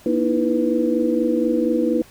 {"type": "tone cluster", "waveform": "sine", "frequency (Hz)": [239.2, 307.4, 331.6, 493.4], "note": ["A#3", "D#4", "E4", "B4"], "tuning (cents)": [45, -21, 10, -2], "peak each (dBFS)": -22, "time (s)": [0.06, 2.02], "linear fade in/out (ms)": 2, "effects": ["pink hiss -48 dBFS RMS until 2.1 s"]}